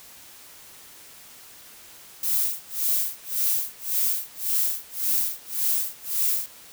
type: noise with tremolo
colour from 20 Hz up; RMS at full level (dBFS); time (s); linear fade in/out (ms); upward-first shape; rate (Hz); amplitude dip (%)
violet; -22; 2.23-6.46; 2; sine; 1.8; 100
effects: white hiss -47 dBFS RMS until 6.72 s